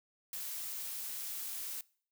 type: noise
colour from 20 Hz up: blue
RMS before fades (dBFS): -41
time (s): 0.33-1.81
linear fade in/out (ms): 2
effects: noise-tail reverb RT60 0.5 s tail -23 dB re dry